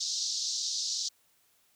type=band-pass noise; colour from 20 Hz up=white; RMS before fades=-33 dBFS; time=0-1.09 s; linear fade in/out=10 ms; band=3900 to 6400 Hz; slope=48 dB/octave; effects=white hiss -68 dBFS RMS until 1.75 s